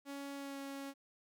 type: tone with pitch glide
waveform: sawtooth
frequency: 279.7 to 276 Hz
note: C#4 to C#4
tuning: +16 to -7 cents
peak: -39 dBFS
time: 0.05-0.94 s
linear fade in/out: 50 ms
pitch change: -23 cents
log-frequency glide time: 0.35-0.58 s
effects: none